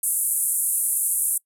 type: band-pass noise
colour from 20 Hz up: white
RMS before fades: -23 dBFS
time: 0.03-1.38 s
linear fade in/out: 5 ms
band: 8600 to 12000 Hz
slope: 48 dB/octave
effects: noise-tail reverb RT60 0.1 s tail -25 dB re dry